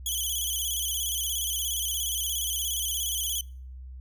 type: tone with vibrato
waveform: 10% pulse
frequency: 3196 Hz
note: G7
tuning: 33 cents sharp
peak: -20 dBFS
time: 0.06-3.41 s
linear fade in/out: 2 ms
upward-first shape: square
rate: 17 Hz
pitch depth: 73 cents each way
effects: noise-tail reverb RT60 0.5 s tail -26 dB re dry + added 64 Hz sine -39 dBFS peak until 4 s